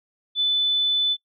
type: tone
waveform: sine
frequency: 3500 Hz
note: A7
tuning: 10 cents flat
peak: -18 dBFS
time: 0.35-1.17 s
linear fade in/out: 50 ms
effects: noise-tail reverb RT60 0.1 s tail -19 dB re dry